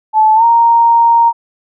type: tone with pitch glide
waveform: sine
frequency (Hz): 868 to 930.3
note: A5 to A#5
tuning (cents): -24 to -4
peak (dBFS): -5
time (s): 0.13-1.33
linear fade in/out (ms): 50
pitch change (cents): +120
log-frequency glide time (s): 0.35-0.44
effects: none